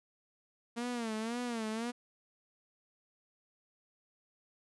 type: tone with vibrato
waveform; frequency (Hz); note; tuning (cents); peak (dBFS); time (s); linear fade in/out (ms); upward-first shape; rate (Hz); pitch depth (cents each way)
sawtooth; 230.9; A#3; -16; -31; 0.76-1.92; 20; sine; 1.9; 110
effects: resampled to 24000 Hz